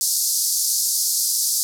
pink band-pass noise, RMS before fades -21 dBFS, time 0.01-1.63 s, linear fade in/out 0 ms, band 4700 to 14000 Hz, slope 48 dB/octave, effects none

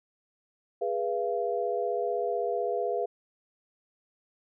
sine tone cluster, 412.6 / 488.4 / 684 Hz, G#4 / B4 / F5, -11 / -19 / -36 cents, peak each -31 dBFS, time 0.81-3.06 s, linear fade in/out 10 ms, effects none

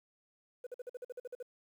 sine tone bursts, 495.1 Hz, B4, 4 cents sharp, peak -37 dBFS, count 11, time 0.64-1.427 s, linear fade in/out 5 ms, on 27 ms, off 49 ms, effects tanh soft clip ceiling -39 dBFS + 11-bit

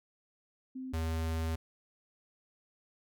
sine / square tone pair in turn, 260 / 81.05 Hz, C4 / E2, -11 / -29 cents, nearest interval octave + minor sixth, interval 2018 cents, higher first, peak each -38 / -32 dBFS, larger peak second, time 0.75-0.93 / 0.93-1.56 s, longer second, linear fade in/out 10 ms, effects none

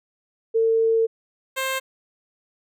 sine / 10% pulse tone pair in turn, 451.1 / 528.8 Hz, A4 / C5, +43 / +18 cents, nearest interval minor third, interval 275 cents, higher second, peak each -16 / -15 dBFS, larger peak second, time 0.54-1.07 / 1.56-1.8 s, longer first, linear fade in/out 20 ms, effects none

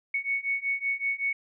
sine beating tone pair, 2217 / 2222.3 Hz, C#7 / C#7, 0 / +4 cents, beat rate 5.3 Hz, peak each -30 / -29 dBFS, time 0.14-1.33 s, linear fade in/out 5 ms, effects none

